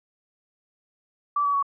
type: tone with pitch steps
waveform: sine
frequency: 1160 / 1140.1 / 1120.5 Hz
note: D6 / C#6 / C#6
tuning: -22 / +48 / +18 cents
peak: -20 dBFS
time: 1.36-1.627 s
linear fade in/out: 5 ms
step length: 89 ms
effects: none